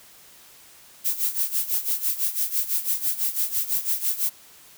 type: noise with tremolo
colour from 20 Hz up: violet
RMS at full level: -22 dBFS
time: 1.04-4.3 s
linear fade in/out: 20 ms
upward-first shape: sine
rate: 6 Hz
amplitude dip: 80%
effects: white hiss -50 dBFS RMS until 4.77 s